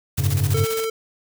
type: noise with tremolo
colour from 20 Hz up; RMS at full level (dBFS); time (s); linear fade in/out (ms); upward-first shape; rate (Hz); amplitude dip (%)
white; -29; 0.17-0.85; 10; square; 15; 65
type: chord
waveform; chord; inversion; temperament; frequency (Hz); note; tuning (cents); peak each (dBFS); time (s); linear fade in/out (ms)
triangle; F# suspended second; none; just; 92.5 / 104.06 / 138.75; F#2 / G#2 / C#3; 0 / +4 / +2; -20; 0.18-0.65; 5
type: tone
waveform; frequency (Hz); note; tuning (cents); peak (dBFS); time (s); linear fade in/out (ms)
square; 446.8; A4; +27; -23; 0.54-0.9; 5
effects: none